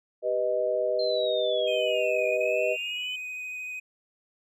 sine chord, G augmented, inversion none, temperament equal, 392 / 493.9 / 622.3 Hz, G4 / B4 / D#5, 0 / 0 / 0 cents, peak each -32 / -28 / -26 dBFS, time 0.22-2.77 s, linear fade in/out 50 ms
sine linear two-way sweep, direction down then up, 4186 to 2423 to 3039 Hz, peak -32 dBFS, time 0.99-3.16 s, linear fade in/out 5 ms, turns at 2.26 s
triangle tone with vibrato, 2501 Hz, D#7, 8 cents sharp, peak -32 dBFS, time 1.67-3.8 s, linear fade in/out 10 ms, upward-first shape sine, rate 13 Hz, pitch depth 11 cents each way
effects none

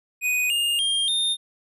square tone with pitch steps, 2489 / 2826 / 3209 / 3644 Hz, D#7 / F7 / G7 / A#7, 0 / +20 / +40 / -40 cents, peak -21 dBFS, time 0.21-1.37 s, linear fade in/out 50 ms, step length 290 ms, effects resampled to 32000 Hz

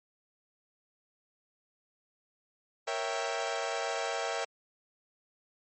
sawtooth chord, A# diminished seventh, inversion none, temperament equal, 466.2 / 554.4 / 659.3 / 784 Hz, A#4 / C#5 / E5 / G5, 0 / 0 / 0 / 0 cents, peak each -34 / -34 / -32 / -33 dBFS, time 2.87-4.45 s, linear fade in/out 10 ms, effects MP3 32 kbps

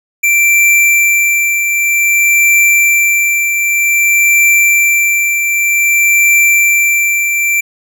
square tone with tremolo, 2349 Hz, D7, in tune, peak -6 dBFS, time 0.23-7.61 s, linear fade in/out 10 ms, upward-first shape triangle, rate 0.53 Hz, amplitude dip 50%, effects none

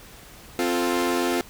sawtooth chord, F major, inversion second, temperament equal, 261.6 / 349.2 / 440 Hz, C4 / F4 / A4, 0 / 0 / 0 cents, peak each -22 / -20 / -26 dBFS, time 0.59-1.41 s, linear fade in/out 0 ms, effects pink hiss -46 dBFS RMS until 1.49 s

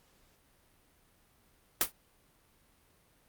white noise with exponential decay, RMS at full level -22 dBFS, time 1.81-1.92 s, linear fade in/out 1 ms, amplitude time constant 22 ms, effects pink hiss -67 dBFS RMS until 3.28 s + Opus 48 kbps

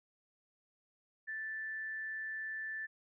sine tone with amplitude modulation, 1760 Hz, A6, in tune, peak -37 dBFS, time 1.27-2.87 s, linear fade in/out 20 ms, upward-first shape sine, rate 183 Hz, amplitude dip 25%, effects none

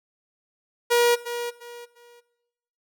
sawtooth tone with echo, 478 Hz, A#4, 43 cents sharp, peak -13 dBFS, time 0.9-1.16 s, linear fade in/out 20 ms, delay 350 ms, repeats 3, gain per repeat -11 dB, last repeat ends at 2.21 s, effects noise-tail reverb RT60 1.0 s tail -18 dB re dry

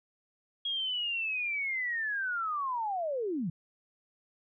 sine linear sweep, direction down, 3300 to 146.9 Hz, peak -30 dBFS, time 0.65-3.5 s, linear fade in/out 5 ms, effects none

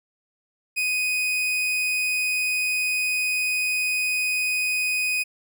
40% pulse tone, 2497 Hz, D#7, 6 cents sharp, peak -21 dBFS, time 0.76-5.24 s, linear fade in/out 20 ms, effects none

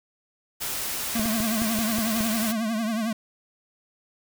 white noise, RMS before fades -30 dBFS, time 0.6-2.53 s, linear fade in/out 20 ms
square tone with vibrato, 222.1 Hz, A3, 16 cents sharp, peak -25 dBFS, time 1.15-3.13 s, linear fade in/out 5 ms, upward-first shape triangle, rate 11 Hz, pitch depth 110 cents each way
clicks, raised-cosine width 3 ms, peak -20 dBFS, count 7, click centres 1.195 / 1.257 / 1.404 / 1.619 / 1.788 / 1.985 / 2.207 s
effects none

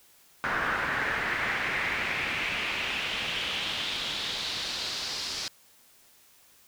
brown noise with band-pass filter sweep, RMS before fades -31 dBFS, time 0.44-5.48 s, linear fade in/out 0 ms, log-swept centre 1500 to 5000 Hz, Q 3, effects white hiss -59 dBFS RMS until 6.67 s

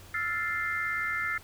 sine chord, F major seventh, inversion third, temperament equal, 1318.5 / 1396.9 / 1760 / 2093 Hz, E6 / F6 / A6 / C7, 0 / 0 / 0 / 0 cents, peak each -37 / -35 / -33 / -32 dBFS, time 0.14-1.38 s, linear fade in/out 5 ms, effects added 92 Hz sine -52 dBFS peak until 1.43 s + pink hiss -52 dBFS RMS until 1.43 s

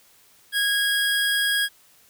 25% pulse tone, 1645 Hz, G#6, 17 cents flat, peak -16 dBFS, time 0.52-1.69 s, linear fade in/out 50 ms, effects white hiss -56 dBFS RMS until 2.09 s

